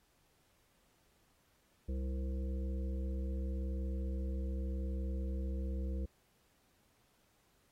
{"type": "harmonic tone with a mistuned harmonic", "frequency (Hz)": 65.41, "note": "C2", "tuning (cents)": 0, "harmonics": [1, 3, 5, 7, 8], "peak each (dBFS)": [-35, -45, -49, -52, -53], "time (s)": [1.88, 6.06], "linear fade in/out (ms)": 10, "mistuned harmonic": 7, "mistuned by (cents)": 17, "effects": ["pink hiss -73 dBFS RMS until 7.71 s", "AAC 48 kbps"]}